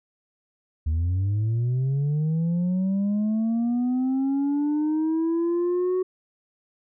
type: linear sweep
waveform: sine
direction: up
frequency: 75.6 to 372.4 Hz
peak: -18 dBFS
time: 0.86-6.03 s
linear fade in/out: 10 ms
effects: tanh soft clip ceiling -20 dBFS